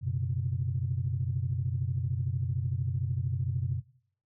sine chord, F# suspended fourth, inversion none, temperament equal with one note detuned, 92.5 / 123.47 / 136.68 Hz, F#2 / B2 / C#3, 0 / 0 / -24 cents, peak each -32 / -31 / -33 dBFS, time 0.01-3.82 s, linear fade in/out 50 ms, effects noise-tail reverb RT60 0.6 s tail -20 dB re dry + tanh soft clip ceiling -18 dBFS

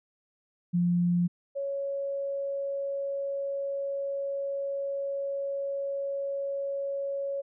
sine tone pair in turn, 175 / 555.6 Hz, F3 / C#5, +4 / +4 cents, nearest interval octave + minor sixth, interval 2000 cents, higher second, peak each -22 / -29 dBFS, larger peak first, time 0.73-1.28 / 1.55-7.42 s, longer second, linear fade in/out 20 ms, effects none

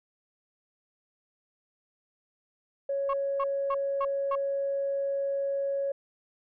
sine tone, 554.4 Hz, C#5, in tune, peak -26 dBFS, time 2.89-5.92 s, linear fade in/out 5 ms
sine tone bursts, 1096 Hz, C#6, 20 cents flat, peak -25 dBFS, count 5, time 3.09-4.355 s, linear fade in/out 5 ms, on 45 ms, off 260 ms
effects tanh soft clip ceiling -21 dBFS

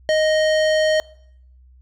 square tone with low-pass filter, 622.3 Hz, D#5, in tune, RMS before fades -17 dBFS, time 0.09-1 s, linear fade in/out 0 ms, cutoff 5000 Hz, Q 0.87, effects noise-tail reverb RT60 0.7 s tail -24 dB re dry + added 63 Hz sine -46 dBFS peak until 1.81 s

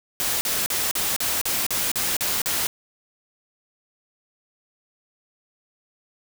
white noise bursts, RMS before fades -24 dBFS, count 10, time 0.2-2.669 s, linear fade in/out 0 ms, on 210 ms, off 41 ms, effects none

